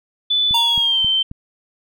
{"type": "tone with pitch glide", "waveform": "sine", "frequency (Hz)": [3487, 3107], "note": ["A7", "G7"], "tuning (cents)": [-16, -16], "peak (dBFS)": -14, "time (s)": [0.3, 1.23], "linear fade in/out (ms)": 10, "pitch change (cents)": -200, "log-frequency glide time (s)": [0.56, 1]}
{"type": "click train", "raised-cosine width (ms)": 5, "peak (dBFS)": -19, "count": 4, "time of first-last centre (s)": [0.51, 1.314], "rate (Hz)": 3.73}
{"type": "tone with exponential decay", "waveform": "square", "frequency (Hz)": 932.3, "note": "A#5", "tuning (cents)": 0, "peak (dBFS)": -17, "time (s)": [0.54, 1.23], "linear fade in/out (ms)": 5, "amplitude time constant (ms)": 150}
{"effects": []}